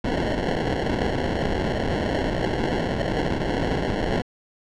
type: noise with sample-and-hold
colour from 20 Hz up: white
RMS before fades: -24 dBFS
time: 0.04-4.22 s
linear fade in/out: 5 ms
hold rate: 1225 Hz
effects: low-pass 4000 Hz 12 dB/octave